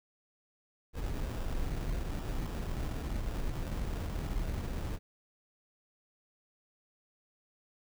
brown noise with sample-and-hold, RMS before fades -35 dBFS, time 0.93-4.99 s, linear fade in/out 50 ms, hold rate 2100 Hz, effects none

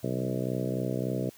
harmonic tone with a mistuned harmonic, 63.5 Hz, B1, 49 cents sharp, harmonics 2 / 3 / 4 / 5 / 6 / 7 / 8 / 9 / 10, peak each -33 / -35 / -36 / -37 / -38 / -38 / -39 / -40 / -40 dBFS, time 0.03-1.3 s, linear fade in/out 10 ms, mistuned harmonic 2, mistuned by +29 cents, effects white hiss -55 dBFS RMS until 1.37 s

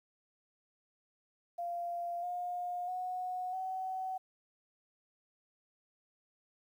sine tone with pitch steps, 693 / 712.5 / 732.5 / 753.1 Hz, F5 / F5 / F#5 / F#5, -14 / +34 / -18 / +30 cents, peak -35 dBFS, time 1.58-4.18 s, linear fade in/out 10 ms, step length 650 ms, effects 11-bit

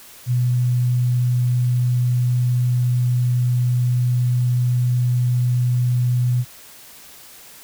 sine tone, 123.47 Hz, B2, in tune, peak -15 dBFS, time 0.26-6.45 s, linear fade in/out 50 ms, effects white hiss -43 dBFS RMS until 7.63 s

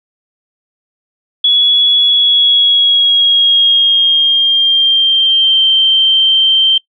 sine tone with pitch glide, 3377 to 3133 Hz, G#7 to G7, +28 to -2 cents, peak -6 dBFS, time 1.44-6.78 s, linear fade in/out 5 ms, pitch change -130 cents, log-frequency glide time 2.02-5.63 s, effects noise-tail reverb RT60 0.1 s tail -21 dB re dry

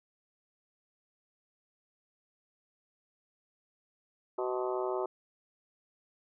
harmonic tone with a mistuned harmonic, 125.7 Hz, B2, 31 cents sharp, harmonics 3 / 4 / 5 / 6 / 7 / 8 / 9 / 10, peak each -33 / -40 / -37 / -45 / -40 / -43 / -46 / -46 dBFS, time 4.38-5.06 s, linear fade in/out 5 ms, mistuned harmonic 8, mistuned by +60 cents, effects none

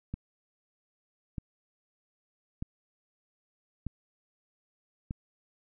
click train, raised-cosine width 5 ms, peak -22 dBFS, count 5, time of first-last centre 0.14-5.109 s, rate 0.805 Hz, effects none

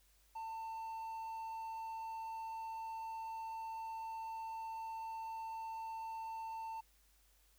triangle tone, 896 Hz, A5, 31 cents sharp, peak -40 dBFS, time 0.35-6.81 s, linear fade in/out 10 ms, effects added 50 Hz sine -70 dBFS peak until 7.58 s + white hiss -72 dBFS RMS until 7.58 s

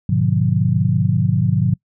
sine chord, G# diminished seventh, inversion none, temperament just, 103.83 / 124.59 / 149.51 / 179.41 Hz, G#2 / B2 / D3 / F3, 0 / +16 / +31 / +47 cents, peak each -19 dBFS, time 0.09-1.74 s, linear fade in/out 5 ms, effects noise-tail reverb RT60 0.1 s tail -25 dB re dry

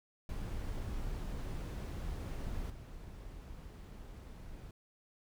brown noise with level steps, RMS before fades -40 / -48 dBFS, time 0.29-4.71 s, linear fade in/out 2 ms, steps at 2.7 s, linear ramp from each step 2 ms, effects none

